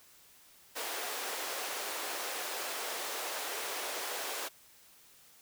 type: high-pass noise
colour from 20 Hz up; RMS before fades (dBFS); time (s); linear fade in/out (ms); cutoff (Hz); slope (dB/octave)
pink; -38; 0.75-4.49; 20; 420; 24
effects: white hiss -60 dBFS RMS until 5.41 s